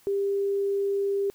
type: tone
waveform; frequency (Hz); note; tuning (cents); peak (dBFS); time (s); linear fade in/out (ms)
sine; 397.9; G4; +26; -23; 0.07-1.3; 0
effects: white hiss -59 dBFS RMS until 1.34 s